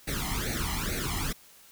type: noise with flanger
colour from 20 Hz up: pink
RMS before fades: -31 dBFS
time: 0.07-1.33 s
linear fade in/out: 10 ms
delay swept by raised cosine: 0.47 to 0.99 ms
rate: 2.3 Hz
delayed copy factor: +0.9
effects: white hiss -55 dBFS RMS until 1.71 s